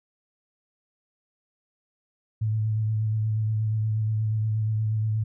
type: tone with vibrato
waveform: sine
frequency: 108.8 Hz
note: A2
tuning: 19 cents flat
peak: -22 dBFS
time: 2.41-5.24 s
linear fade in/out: 10 ms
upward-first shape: sine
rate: 8.4 Hz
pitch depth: 24 cents each way
effects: none